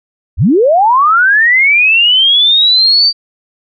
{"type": "linear sweep", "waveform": "sine", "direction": "up", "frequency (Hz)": [49.42, 4662], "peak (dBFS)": -5, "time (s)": [0.37, 3.13], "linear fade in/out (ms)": 50, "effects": []}